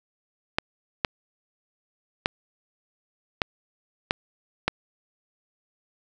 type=clicks; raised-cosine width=0.3 ms; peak=-5 dBFS; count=6; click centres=0.585 / 1.048 / 2.259 / 3.418 / 4.109 / 4.68 s; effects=none